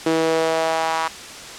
sawtooth tone with high-pass filter sweep, 161.8 Hz, E3, 32 cents flat, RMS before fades -20 dBFS, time 0.06-1.08 s, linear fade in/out 5 ms, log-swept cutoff 360 to 1000 Hz, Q 2.9, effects white hiss -35 dBFS RMS until 1.58 s + low-pass 7000 Hz 12 dB/octave

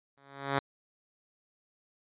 5% pulse tone with exponential growth, 138.59 Hz, C#3, in tune, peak -13 dBFS, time 0.17-0.59 s, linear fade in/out 5 ms, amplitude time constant 91 ms, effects resampled to 8000 Hz

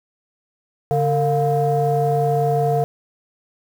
sine tone cluster, 143.1 / 454.5 / 703 Hz, D3 / A#4 / F5, -45 / -44 / +11 cents, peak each -19 dBFS, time 0.91-2.84 s, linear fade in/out 0 ms, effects tanh soft clip ceiling -9 dBFS + 7-bit

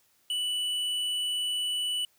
triangle tone with hard clipping, 2966 Hz, F#7, 4 cents sharp, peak -29 dBFS, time 0.3-2.05 s, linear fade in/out 2 ms, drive 10 dB, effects white hiss -67 dBFS RMS until 2.18 s

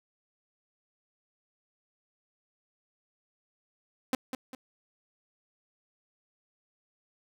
sawtooth tone with echo, 258.7 Hz, C4, 19 cents flat, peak -21 dBFS, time 4.13-4.15 s, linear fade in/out 2 ms, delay 200 ms, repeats 2, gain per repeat -8 dB, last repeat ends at 4.55 s, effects none

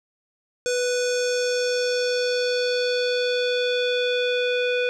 square tone with low-pass filter sweep, 493.9 Hz, B4, in tune, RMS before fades -23 dBFS, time 0.66-4.89 s, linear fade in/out 0 ms, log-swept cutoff 7100 to 2900 Hz, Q 3.2, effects none

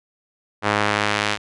sawtooth tone with band-pass filter sweep, 104.3 Hz, G#2, 8 cents sharp, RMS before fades -21 dBFS, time 0.62-1.38 s, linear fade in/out 50 ms, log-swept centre 1300 to 2800 Hz, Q 0.8, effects resampled to 24000 Hz

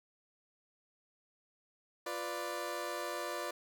20% pulse chord, B diminished, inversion second, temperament equal, 349.2 / 493.9 / 587.3 Hz, F4 / B4 / D5, 0 / 0 / 0 cents, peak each -38 / -38 / -35 dBFS, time 2.06-3.51 s, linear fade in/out 5 ms, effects none

